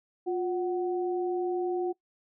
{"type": "tone pair together", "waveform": "sine", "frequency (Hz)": [355.6, 745.3], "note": ["F4", "F#5"], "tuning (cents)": [31, 12], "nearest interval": "octave + minor second", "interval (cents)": 1281, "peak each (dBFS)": [-27, -35], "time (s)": [0.26, 1.93], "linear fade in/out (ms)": 20, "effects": ["noise-tail reverb RT60 0.1 s tail -21 dB re dry"]}